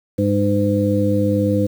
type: harmonic tone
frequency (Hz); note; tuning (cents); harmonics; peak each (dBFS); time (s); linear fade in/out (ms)
101.6; G#2; -38; 1 / 2 / 3 / 5; -20 / -20 / -20 / -20; 0.18-1.67; 10
effects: 7-bit